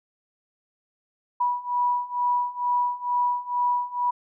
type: beating tone pair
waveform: sine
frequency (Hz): 976 / 978.2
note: B5 / B5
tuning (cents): -21 / -17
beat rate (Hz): 2.2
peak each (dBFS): -26 / -24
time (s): 1.4-4.11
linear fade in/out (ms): 10
effects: none